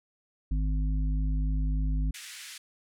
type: harmonic tone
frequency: 51.7 Hz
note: G#1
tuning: 7 cents flat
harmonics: 1 / 3 / 5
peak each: -25 / -35 / -39 dBFS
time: 0.51-2.11 s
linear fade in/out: 5 ms
type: band-pass noise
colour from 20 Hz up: pink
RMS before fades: -44 dBFS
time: 2.14-2.58 s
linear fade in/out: 5 ms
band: 1800 to 11000 Hz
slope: 24 dB/octave
effects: none